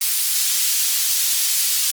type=high-pass noise; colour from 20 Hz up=pink; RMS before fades=-19 dBFS; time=0.01-1.91 s; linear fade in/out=5 ms; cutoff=4700 Hz; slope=12 dB/octave; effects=Opus 24 kbps